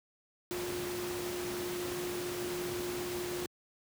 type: tone in noise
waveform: sine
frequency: 355.6 Hz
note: F4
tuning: 31 cents sharp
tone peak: -36 dBFS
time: 0.51-3.46 s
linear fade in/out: 0 ms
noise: pink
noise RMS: -40 dBFS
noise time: 0.51-3.46 s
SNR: +1 dB
effects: high-pass 100 Hz 12 dB/octave